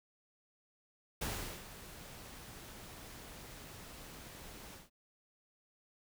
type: noise with ADSR envelope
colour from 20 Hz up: pink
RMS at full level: -38 dBFS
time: 1.21-4.9 s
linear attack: 8 ms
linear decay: 400 ms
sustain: -13 dB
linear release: 160 ms
effects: none